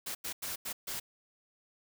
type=noise bursts at uneven times; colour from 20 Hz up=white; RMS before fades=-38 dBFS; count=5; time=0.06-0.15 / 0.24-0.33 / 0.42-0.56 / 0.65-0.73 / 0.87-1 s; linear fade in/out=10 ms; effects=none